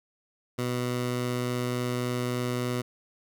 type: tone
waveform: 15% pulse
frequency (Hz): 123.47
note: B2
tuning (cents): 0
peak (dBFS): -21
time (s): 0.58-2.82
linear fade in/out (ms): 10
effects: none